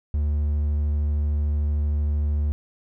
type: tone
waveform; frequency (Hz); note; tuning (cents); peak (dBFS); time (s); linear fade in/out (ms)
triangle; 73.9; D2; +11; -18; 0.14-2.52; 0
effects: none